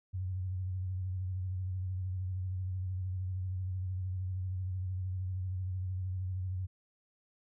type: tone with vibrato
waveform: sine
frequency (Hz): 92.7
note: F#2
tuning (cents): +4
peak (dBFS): -33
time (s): 0.13-6.67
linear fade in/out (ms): 20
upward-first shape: triangle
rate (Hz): 13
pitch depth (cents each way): 56
effects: none